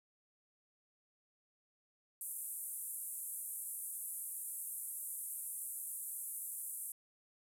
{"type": "band-pass noise", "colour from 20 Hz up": "white", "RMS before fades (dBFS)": -44, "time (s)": [2.21, 6.92], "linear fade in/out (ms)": 2, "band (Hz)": [8600, 13000], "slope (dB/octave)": 48, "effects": []}